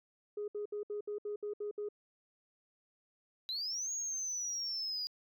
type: tone bursts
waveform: sine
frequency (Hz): 415.3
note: G#4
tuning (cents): 0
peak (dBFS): -35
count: 9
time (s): 0.37-1.888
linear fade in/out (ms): 5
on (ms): 110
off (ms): 66
type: linear two-way sweep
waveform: sine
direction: up then down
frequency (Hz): 3892 to 6680 to 4839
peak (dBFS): -34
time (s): 3.49-5.07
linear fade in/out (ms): 0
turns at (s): 3.92
effects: tanh soft clip ceiling -32 dBFS